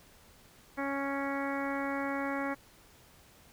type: harmonic tone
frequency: 277.2 Hz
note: C#4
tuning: in tune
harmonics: 1 / 2 / 3 / 4 / 5 / 6 / 7 / 8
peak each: -35 / -38 / -40 / -41 / -42 / -43 / -43 / -44 dBFS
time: 0.77-2.55 s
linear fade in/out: 20 ms
effects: pink hiss -59 dBFS RMS until 3.52 s